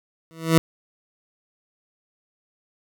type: tone with exponential growth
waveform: 20% pulse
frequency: 162.9 Hz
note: E3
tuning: 20 cents flat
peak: -5 dBFS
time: 0.31-0.58 s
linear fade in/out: 0 ms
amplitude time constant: 58 ms
effects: none